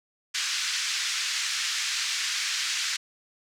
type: band-pass noise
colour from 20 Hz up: white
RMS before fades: -29 dBFS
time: 0.34-2.97 s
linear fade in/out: 10 ms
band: 1500 to 6400 Hz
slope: 24 dB/octave
effects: none